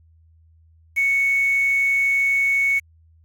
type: tone with quantisation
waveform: sine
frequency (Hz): 2217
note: C#7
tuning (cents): 0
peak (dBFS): -16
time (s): 0.96-2.8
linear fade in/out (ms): 20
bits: 6
effects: added 81 Hz sine -51 dBFS peak until 3.24 s + AAC 64 kbps